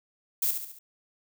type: noise with echo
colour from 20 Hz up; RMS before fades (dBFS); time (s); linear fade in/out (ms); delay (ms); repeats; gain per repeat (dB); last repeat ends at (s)
violet; -26; 0.42-0.51; 5; 70; 4; -6; 0.79
effects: none